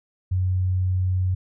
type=tone; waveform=sine; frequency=92.3 Hz; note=F#2; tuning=4 cents flat; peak=-19 dBFS; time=0.31-1.35 s; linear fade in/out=10 ms; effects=none